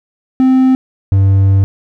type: tone pair in turn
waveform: triangle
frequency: 260 / 97.39 Hz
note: C4 / G2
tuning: -11 / -11 cents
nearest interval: octave + perfect fourth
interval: 1700 cents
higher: first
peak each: -4 dBFS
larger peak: neither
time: 0.4-0.75 / 1.12-1.64 s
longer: second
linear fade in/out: 0 ms
effects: none